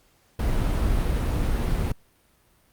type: noise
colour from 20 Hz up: brown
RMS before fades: -23 dBFS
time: 0.39-1.92 s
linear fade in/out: 5 ms
effects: pink hiss -62 dBFS RMS until 2.72 s + Opus 48 kbps